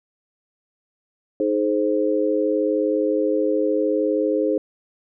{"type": "chord", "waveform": "sine", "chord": "Ab major", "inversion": "second", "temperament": "equal with one note detuned", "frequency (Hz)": [311.1, 424, 523.3], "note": ["Eb4", "Ab4", "C5"], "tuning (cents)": [0, 36, 0], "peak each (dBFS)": [-22, -22, -22], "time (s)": [1.4, 4.58], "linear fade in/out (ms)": 2, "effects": []}